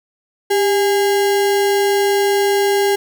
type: tone with sample-and-hold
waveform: sine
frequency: 397.7 Hz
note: G4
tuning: 25 cents sharp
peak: -12 dBFS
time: 0.5-2.96 s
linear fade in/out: 10 ms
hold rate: 1225 Hz
effects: none